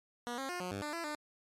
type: tone with pitch steps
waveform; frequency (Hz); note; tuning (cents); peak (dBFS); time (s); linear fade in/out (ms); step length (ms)
10% pulse; 240.8 / 269 / 355.8 / 180.9 / 99.2 / 297.7 / 336.2 / 299.7; B3 / C4 / F4 / F#3 / G2 / D4 / E4 / D4; -44 / +48 / +32 / -39 / +21 / +24 / +34 / +35; -29; 0.27-1.15; 0; 110
effects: low-pass 11000 Hz 12 dB/octave + MP3 96 kbps